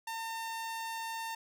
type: tone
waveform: sawtooth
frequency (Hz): 906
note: A#5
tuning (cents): -50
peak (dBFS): -33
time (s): 0.07-1.35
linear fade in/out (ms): 5
effects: none